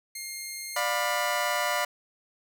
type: tone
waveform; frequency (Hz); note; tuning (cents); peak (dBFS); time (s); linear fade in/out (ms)
10% pulse; 2125; C7; +26; -26; 0.15-0.8; 5
type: chord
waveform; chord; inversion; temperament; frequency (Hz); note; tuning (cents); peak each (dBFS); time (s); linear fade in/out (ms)
20% pulse; B diminished; first; just; 592.7 / 711.2 / 987.8; D5 / F5 / B5; +16 / +31 / 0; -25; 0.76-1.85; 5
effects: none